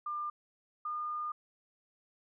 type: tone pair in turn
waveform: sine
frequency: 1199 / 1215 Hz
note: D6 / D#6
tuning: +36 / -42 cents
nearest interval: unison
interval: 22 cents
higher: second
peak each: -34 / -34 dBFS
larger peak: neither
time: 0.06-0.3 / 0.85-1.32 s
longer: second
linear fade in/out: 5 ms
effects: none